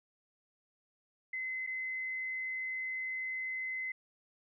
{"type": "tone with dropouts", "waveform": "sine", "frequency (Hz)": 2047, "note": "C7", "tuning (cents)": -38, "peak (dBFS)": -35, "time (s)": [1.33, 3.92], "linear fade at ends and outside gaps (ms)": 5, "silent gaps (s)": [1.666, 1.672], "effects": []}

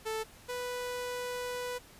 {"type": "tone pair in turn", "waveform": "sawtooth", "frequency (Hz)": [440, 493.9], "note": ["A4", "B4"], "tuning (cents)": [0, 0], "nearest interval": "major second", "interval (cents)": 200, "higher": "second", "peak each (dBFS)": [-29, -31], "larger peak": "first", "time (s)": [[0.05, 0.24], [0.48, 1.79]], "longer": "second", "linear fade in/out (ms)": 20, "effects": ["pink hiss -55 dBFS RMS until 1.99 s", "resampled to 32000 Hz"]}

